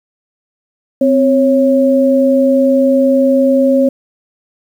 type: tone pair together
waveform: sine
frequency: 260.1 / 549 Hz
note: C4 / C#5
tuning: -10 / -17 cents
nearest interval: octave + minor second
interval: 1293 cents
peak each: -10 dBFS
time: 1.01-3.89 s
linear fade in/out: 5 ms
effects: 7-bit